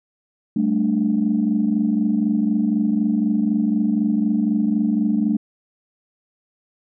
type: chord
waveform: sine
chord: G suspended second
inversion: none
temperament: equal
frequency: 196 / 220 / 293.7 Hz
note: G3 / A3 / D4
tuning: 0 / 0 / 0 cents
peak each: -22 / -18 / -22 dBFS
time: 0.56-5.37 s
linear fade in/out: 5 ms
effects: tanh soft clip ceiling -8 dBFS